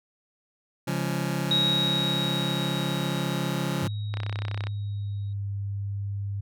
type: chord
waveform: sawtooth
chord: Db major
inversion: none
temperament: just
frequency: 138.59 / 173.24 / 207.9 Hz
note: Db3 / F3 / Ab3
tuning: 0 / -14 / +2 cents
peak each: -25 / -25 / -30 dBFS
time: 0.87-3.88 s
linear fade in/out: 10 ms
type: tone with exponential decay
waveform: sine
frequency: 3804 Hz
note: A#7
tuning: 34 cents sharp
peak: -20 dBFS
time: 1.51-5.33 s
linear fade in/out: 2 ms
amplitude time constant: 830 ms
type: tone with pitch glide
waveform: sine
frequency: 103.83 to 99.95 Hz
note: G#2 to G2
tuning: 0 to +34 cents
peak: -28 dBFS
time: 3.82-6.41 s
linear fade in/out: 10 ms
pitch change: -66 cents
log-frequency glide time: 4.09-5.48 s
type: click train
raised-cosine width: 0.3 ms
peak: -18 dBFS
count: 18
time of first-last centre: 4.14-4.67 s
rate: 32.1 Hz
effects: none